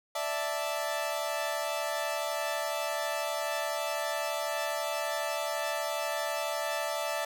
sawtooth chord, D suspended second, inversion none, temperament equal, 587.3 / 659.3 / 880 Hz, D5 / E5 / A5, 0 / 0 / 0 cents, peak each -31 / -30 / -33 dBFS, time 0.15-7.25 s, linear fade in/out 5 ms, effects none

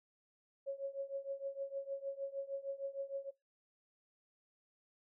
sine tone with tremolo, 550 Hz, C#5, 14 cents flat, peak -35 dBFS, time 0.66-3.31 s, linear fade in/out 20 ms, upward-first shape triangle, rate 6.5 Hz, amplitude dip 95%, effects noise-tail reverb RT60 0.2 s tail -22 dB re dry

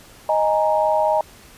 sine chord, D# suspended fourth, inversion none, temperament just, 622.3 / 829.7 / 933.4 Hz, D#5 / G#5 / A#5, 0 / -2 / +2 cents, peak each -18 / -21 / -21 dBFS, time 0.29-1.21 s, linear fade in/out 2 ms, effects pink hiss -46 dBFS RMS until 1.57 s + resampled to 32000 Hz

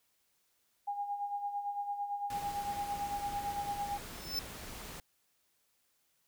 sine tone with tremolo, 813 Hz, G#5, 37 cents flat, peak -32 dBFS, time 0.87-3.98 s, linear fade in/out 10 ms, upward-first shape sine, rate 8.9 Hz, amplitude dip 60%
pink noise, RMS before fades -46 dBFS, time 2.3-5 s, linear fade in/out 2 ms
square tone with exponential growth, 5274 Hz, E8, in tune, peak -30 dBFS, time 4.1-4.39 s, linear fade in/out 1 ms, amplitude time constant 62 ms
effects white hiss -75 dBFS RMS until 6.27 s

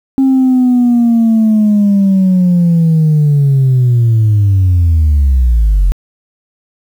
sine linear sweep, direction down, 269.5 to 42.73 Hz, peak -4 dBFS, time 0.18-5.92 s, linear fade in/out 0 ms, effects tanh soft clip ceiling -4 dBFS + 7-bit

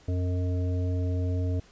harmonic tone, 90.2 Hz, F#2, 44 cents flat, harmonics 1 / 3 / 5 / 7, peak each -25 / -35 / -39 / -42 dBFS, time 0.08-1.6 s, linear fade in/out 5 ms, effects pink hiss -57 dBFS RMS until 1.71 s + resampled to 16000 Hz

